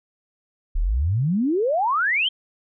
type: exponential sweep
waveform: sine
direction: up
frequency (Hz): 32.87 to 3249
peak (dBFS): -18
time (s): 0.75-2.29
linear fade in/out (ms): 10
effects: none

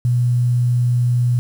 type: tone with quantisation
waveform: sine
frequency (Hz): 122.1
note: B2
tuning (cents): -19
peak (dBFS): -13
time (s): 0.05-1.39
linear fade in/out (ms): 0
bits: 7
effects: none

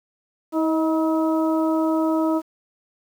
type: harmonic tone with a mistuned harmonic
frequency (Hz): 320.4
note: E4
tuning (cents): -49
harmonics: 1 / 2 / 3 / 4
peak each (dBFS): -19 / -25 / -29 / -31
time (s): 0.52-2.42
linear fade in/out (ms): 50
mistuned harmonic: 2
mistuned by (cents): -26
effects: 8-bit

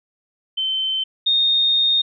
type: tone pair in turn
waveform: sine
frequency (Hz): 3083 / 3686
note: G7 / A#7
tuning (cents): -29 / -20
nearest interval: minor third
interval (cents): 309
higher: second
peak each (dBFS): -19 / -14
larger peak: second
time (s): 0.57-1.04 / 1.26-2.02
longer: second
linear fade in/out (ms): 10
effects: none

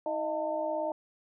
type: tone cluster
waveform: sine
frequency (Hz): 320.3 / 617 / 675 / 897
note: E4 / D#5 / E5 / A5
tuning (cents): -50 / -15 / +41 / +33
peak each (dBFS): -39 / -31 / -38 / -36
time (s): 0.06-0.92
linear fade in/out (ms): 2
effects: none

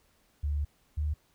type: tone pair in turn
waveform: sine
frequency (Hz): 73 / 75.27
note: D2 / D2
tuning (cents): -10 / +43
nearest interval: minor second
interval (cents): 53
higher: second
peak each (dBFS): -27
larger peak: neither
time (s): 0.43-0.65 / 0.97-1.14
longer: first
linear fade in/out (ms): 10
effects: pink hiss -68 dBFS RMS until 1.34 s

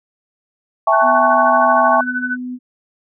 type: chord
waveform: sine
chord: A dominant seventh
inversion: second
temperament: equal with one note detuned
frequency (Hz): 659.3 / 801.9 / 880 / 1108.7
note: E5 / G5 / A5 / C#6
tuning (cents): 0 / +39 / 0 / 0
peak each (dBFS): -15 / -18 / -17 / -14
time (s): 0.87-2.01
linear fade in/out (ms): 5
type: tone with tremolo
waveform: sine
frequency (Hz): 1499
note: F#6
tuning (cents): +22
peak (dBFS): -16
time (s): 0.92-2.37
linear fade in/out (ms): 20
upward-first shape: sine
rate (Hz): 13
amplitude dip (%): 80
type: tone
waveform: sine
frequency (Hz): 250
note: B3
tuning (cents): +21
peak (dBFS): -23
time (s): 1.01-2.59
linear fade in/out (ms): 50
effects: none

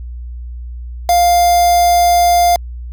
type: tone with quantisation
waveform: triangle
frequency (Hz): 700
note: F5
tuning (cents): +4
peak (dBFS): -6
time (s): 1.09-2.56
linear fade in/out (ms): 2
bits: 3
effects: added 60 Hz sine -24 dBFS peak until 2.92 s

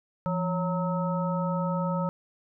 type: harmonic tone with a mistuned harmonic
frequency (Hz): 184.2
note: F#3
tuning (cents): -7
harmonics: 1 / 3 / 5 / 7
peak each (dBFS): -27 / -32 / -34 / -35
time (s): 0.26-2.09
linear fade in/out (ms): 0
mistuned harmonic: 1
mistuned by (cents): -130
effects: none

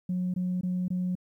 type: tone bursts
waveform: sine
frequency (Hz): 181.4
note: F#3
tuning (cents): -34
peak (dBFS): -25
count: 4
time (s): 0.09-1.153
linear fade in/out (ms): 5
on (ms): 250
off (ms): 21
effects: tanh soft clip ceiling -23 dBFS + 11-bit

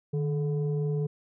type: tone pair together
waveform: sine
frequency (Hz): 151.55 / 430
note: D#3 / A4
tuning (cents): -45 / -40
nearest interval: octave + tritone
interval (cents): 1805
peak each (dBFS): -25 / -31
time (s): 0.13-1.07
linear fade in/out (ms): 10
effects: tanh soft clip ceiling -21 dBFS

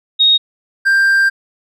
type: tone pair in turn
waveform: sine / triangle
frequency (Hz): 3741 / 1584.8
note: A#7 / G6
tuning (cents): +5 / +18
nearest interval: octave + minor third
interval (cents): 1487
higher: first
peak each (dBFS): -7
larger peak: neither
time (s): 0.19-0.38 / 0.85-1.3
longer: second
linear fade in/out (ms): 20
effects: none

